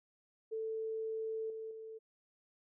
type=tone with level steps; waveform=sine; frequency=442.9 Hz; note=A4; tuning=11 cents sharp; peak=-36 / -41 / -45 dBFS; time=0.51-1.99 s; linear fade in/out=20 ms; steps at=1.5 / 1.71 s; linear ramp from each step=2 ms; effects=none